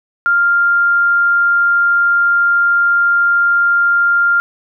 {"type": "tone", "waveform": "sine", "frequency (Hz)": 1396.9, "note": "F6", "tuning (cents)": 0, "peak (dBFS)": -9, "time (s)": [0.26, 4.4], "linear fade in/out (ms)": 0, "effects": []}